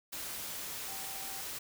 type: tone in noise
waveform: sine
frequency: 777 Hz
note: G5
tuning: 16 cents flat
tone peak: -50 dBFS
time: 0.87-1.41 s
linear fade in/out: 10 ms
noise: white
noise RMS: -41 dBFS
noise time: 0.12-1.59 s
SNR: -12 dB
effects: none